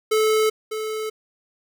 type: tone with echo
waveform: square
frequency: 434.4 Hz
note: A4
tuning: 22 cents flat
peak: -17 dBFS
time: 0.11-0.5 s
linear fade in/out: 10 ms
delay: 600 ms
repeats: 1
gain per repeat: -9 dB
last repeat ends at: 1.1 s
effects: none